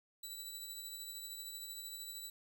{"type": "tone with tremolo", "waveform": "15% pulse", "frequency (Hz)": 3951, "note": "B7", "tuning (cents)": 0, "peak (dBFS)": -36, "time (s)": [0.23, 2.3], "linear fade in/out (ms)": 5, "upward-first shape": "triangle", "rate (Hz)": 13, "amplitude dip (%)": 40, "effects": []}